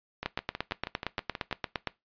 two click trains, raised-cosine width 0.3 ms, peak -13 / -18 dBFS, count 15 / 9, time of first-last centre 0.26-1.873 / 0.23-1.512 s, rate 8.68 / 6.24 Hz, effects noise-tail reverb RT60 0.2 s tail -20 dB re dry + resampled to 11025 Hz

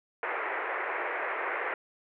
white band-pass noise, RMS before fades -33 dBFS, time 0.23-1.74 s, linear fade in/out 2 ms, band 360 to 2200 Hz, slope 48 dB/octave, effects none

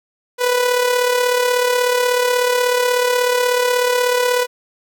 sawtooth tone with amplitude modulation, 493.9 Hz, B4, in tune, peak -8 dBFS, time 0.38-4.47 s, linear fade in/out 50 ms, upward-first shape sine, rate 36.4 Hz, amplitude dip 50%, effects none

